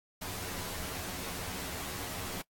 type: noise with comb filter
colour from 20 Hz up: pink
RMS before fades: -39 dBFS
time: 0.21-2.42 s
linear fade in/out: 10 ms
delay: 11 ms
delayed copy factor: +0.9
effects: noise-tail reverb RT60 0.1 s tail -22 dB re dry + AAC 64 kbps